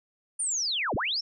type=linear two-way sweep; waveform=sine; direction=down then up; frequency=9397 to 46.71 to 5580 Hz; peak=-26 dBFS; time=0.39-1.21 s; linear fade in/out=10 ms; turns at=0.95 s; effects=none